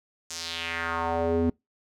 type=tone with band-pass filter sweep; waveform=square; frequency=83.4 Hz; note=E2; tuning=21 cents sharp; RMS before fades=-28 dBFS; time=0.3-1.5 s; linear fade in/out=5 ms; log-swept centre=6700 to 280 Hz; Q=2.5; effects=noise-tail reverb RT60 0.2 s tail -26 dB re dry